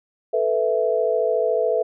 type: chord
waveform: sine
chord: A suspended second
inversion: none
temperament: equal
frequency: 440 / 493.9 / 659.3 Hz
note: A4 / B4 / E5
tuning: 0 / 0 / 0 cents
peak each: -22 dBFS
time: 0.33-1.83 s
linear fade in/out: 10 ms
effects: none